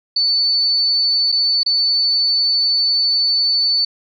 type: tone with dropouts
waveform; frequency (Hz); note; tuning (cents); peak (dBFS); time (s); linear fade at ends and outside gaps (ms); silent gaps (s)
sine; 4494; C#8; +23; -13; 0.16-3.85; 5; 1.319-1.323 / 1.633-1.661
effects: none